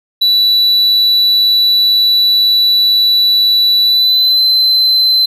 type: tone with pitch glide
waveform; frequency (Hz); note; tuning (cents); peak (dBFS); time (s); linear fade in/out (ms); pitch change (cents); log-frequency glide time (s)
triangle; 3951 to 4064; B7 to B7; 0 to +49; -6; 0.21-5.26; 10; +49; 3.83-4.42
effects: none